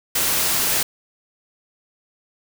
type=noise; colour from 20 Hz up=white; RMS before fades=-20 dBFS; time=0.15-0.83 s; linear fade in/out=5 ms; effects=none